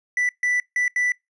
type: tone bursts at uneven times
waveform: triangle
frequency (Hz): 1976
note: B6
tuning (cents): 0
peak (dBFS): -17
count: 4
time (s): 0.17-0.29 / 0.43-0.6 / 0.76-0.88 / 0.96-1.12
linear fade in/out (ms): 2
effects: noise-tail reverb RT60 0.2 s tail -26 dB re dry + resampled to 24000 Hz